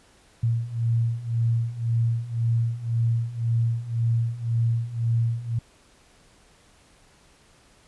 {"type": "beating tone pair", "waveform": "sine", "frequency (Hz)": [114.7, 116.6], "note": ["A#2", "A#2"], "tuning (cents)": [-28, 1], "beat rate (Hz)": 1.9, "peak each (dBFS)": [-26, -23], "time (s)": [0.43, 5.59], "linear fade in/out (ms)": 5, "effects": ["pink hiss -57 dBFS RMS until 7.87 s", "resampled to 24000 Hz"]}